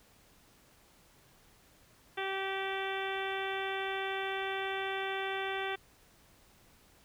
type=harmonic tone; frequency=386.9 Hz; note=G4; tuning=23 cents flat; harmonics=1 / 2 / 3 / 4 / 5 / 6 / 7 / 8 / 9; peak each=-38 / -39 / -44 / -41 / -42 / -44 / -46 / -48 / -46 dBFS; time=2.17-5.76 s; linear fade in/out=10 ms; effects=pink hiss -63 dBFS RMS until 7.04 s